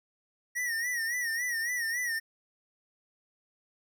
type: tone with vibrato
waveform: square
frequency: 1891 Hz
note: A#6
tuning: 24 cents sharp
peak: -30 dBFS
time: 0.55-2.2 s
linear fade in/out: 20 ms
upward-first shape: sine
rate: 3.6 Hz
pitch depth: 92 cents each way
effects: none